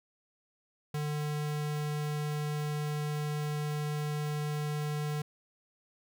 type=tone; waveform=square; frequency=149.4 Hz; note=D3; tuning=30 cents sharp; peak=-32 dBFS; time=0.94-5.22 s; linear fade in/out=5 ms; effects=none